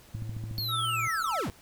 triangle tone with pitch glide, 110 to 117.22 Hz, A2 to A#2, 0 to +10 cents, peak -33 dBFS, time 0.14-1.08 s, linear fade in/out 5 ms, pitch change +110 cents, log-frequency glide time 0.55-0.72 s
click train, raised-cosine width 5 ms, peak -26 dBFS, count 7, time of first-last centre 0.15-0.585 s, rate 13.8 Hz
square linear sweep, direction down, 4435 to 48.86 Hz, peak -31 dBFS, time 0.58-1.5 s, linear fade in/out 0 ms
sine tone with tremolo, 1318.5 Hz, E6, in tune, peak -27 dBFS, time 0.68-1.46 s, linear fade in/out 50 ms, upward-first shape triangle, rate 20 Hz, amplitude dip 45%
effects pink hiss -55 dBFS RMS until 1.61 s

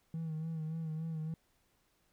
triangle tone with vibrato, 159.9 Hz, D#3, 48 cents sharp, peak -33 dBFS, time 0.14-1.34 s, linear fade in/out 2 ms, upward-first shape sine, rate 3.5 Hz, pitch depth 45 cents each way, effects tanh soft clip ceiling -31 dBFS + pink hiss -74 dBFS RMS until 2.12 s

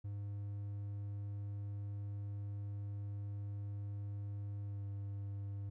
triangle tone with pitch glide, 101.5 to 100.28 Hz, G#2 to G2, -39 to +40 cents, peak -38 dBFS, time 0.04-5.7 s, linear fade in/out 10 ms, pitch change -21 cents, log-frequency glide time 4.64-4.83 s, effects none

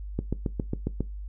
click train, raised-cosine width 3 ms, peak -14 dBFS, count 7, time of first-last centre 0.19-1.006 s, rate 7.35 Hz, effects noise-tail reverb RT60 0.2 s tail -19 dB re dry + added 50 Hz sine -34 dBFS peak until 1.28 s

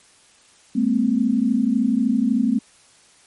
sine tone cluster, 205.1 / 228.7 / 261.3 Hz, G#3 / A#3 / C4, -21 / -33 / -2 cents, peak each -23 / -19 / -20 dBFS, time 0.75-2.59 s, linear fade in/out 10 ms, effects white hiss -53 dBFS RMS until 3.26 s + MP3 48 kbps

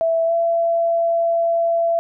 sine tone with pitch glide, 659.3 to 672.8 Hz, E5 to E5, 0 to +35 cents, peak -15 dBFS, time 0.01-1.99 s, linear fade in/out 0 ms, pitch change +35 cents, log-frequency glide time 0.25-0.33 s, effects none

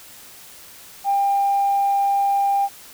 sine tone, 797 Hz, G5, 28 cents sharp, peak -15 dBFS, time 1.04-2.69 s, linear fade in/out 50 ms, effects tanh soft clip ceiling -11 dBFS + white hiss -43 dBFS RMS until 2.93 s

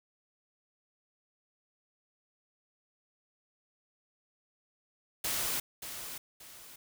white noise with echo, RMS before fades -33 dBFS, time 5.24-5.6 s, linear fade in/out 5 ms, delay 580 ms, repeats 2, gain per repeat -9 dB, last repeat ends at 6.76 s, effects none

